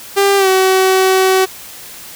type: tone with pitch glide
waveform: sawtooth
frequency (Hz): 397.3 to 378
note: G4 to F#4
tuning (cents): +23 to +37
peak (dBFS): -5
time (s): 0.16-1.46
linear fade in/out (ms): 20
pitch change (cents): -86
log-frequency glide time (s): 0.37-0.48
effects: white hiss -33 dBFS RMS until 2.15 s